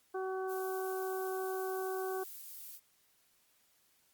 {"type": "harmonic tone", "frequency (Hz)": 377.7, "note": "F#4", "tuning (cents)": 36, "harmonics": [1, 2, 3, 4], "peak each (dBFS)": [-36, -42, -46, -48], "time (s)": [0.14, 2.24], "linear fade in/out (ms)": 10}
{"type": "noise", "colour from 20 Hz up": "violet", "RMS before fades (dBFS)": -48, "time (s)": [0.47, 2.8], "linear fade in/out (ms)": 50}
{"effects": ["white hiss -71 dBFS RMS until 4.13 s", "Opus 48 kbps"]}